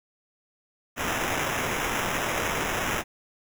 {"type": "noise with sample-and-hold", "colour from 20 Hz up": "blue", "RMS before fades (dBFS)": -28, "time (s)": [0.96, 3.04], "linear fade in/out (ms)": 50, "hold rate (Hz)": 4410, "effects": []}